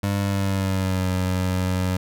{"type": "tone with pitch glide", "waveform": "25% pulse", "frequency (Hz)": [100, 92.23], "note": ["G2", "F#2"], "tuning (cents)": [35, -5], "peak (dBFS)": -17, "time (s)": [0.03, 1.97], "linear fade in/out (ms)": 5, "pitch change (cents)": -140, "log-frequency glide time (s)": [0.19, 1.1], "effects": []}